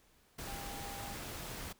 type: tone in noise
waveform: sine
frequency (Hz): 800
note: G5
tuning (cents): +35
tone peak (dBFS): -47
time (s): 0.47-1.15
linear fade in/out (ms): 10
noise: pink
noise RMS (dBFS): -44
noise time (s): 0.38-1.73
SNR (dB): -6
effects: pink hiss -68 dBFS RMS until 1.79 s